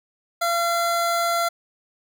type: tone pair together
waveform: square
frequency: 683.9 / 1367 Hz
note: F5 / F6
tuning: -36 / -37 cents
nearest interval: octave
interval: 1199 cents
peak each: -23 / -24 dBFS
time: 0.41-1.49 s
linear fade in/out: 10 ms
effects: none